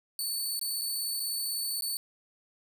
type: tone with dropouts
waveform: 15% pulse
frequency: 4484 Hz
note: C#8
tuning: 19 cents sharp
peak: -24 dBFS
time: 0.19-1.97 s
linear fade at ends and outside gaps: 1 ms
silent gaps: 0.594-0.613 / 0.813-0.817 / 1.197-1.201 / 1.81-1.822 s
effects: none